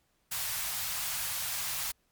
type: band-stop noise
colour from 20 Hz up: white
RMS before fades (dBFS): -34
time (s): 0.31-1.92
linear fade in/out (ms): 10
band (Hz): 160 to 690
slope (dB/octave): 24
effects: pink hiss -73 dBFS RMS until 2.11 s + MP3 96 kbps